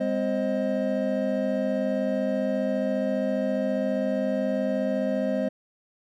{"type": "tone cluster", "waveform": "triangle", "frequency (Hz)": [202, 256.6, 530, 625], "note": ["G#3", "C4", "C5", "D#5"], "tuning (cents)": [-48, -34, 22, 8], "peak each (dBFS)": -27, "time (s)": [0, 5.49], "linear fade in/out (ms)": 10, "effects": []}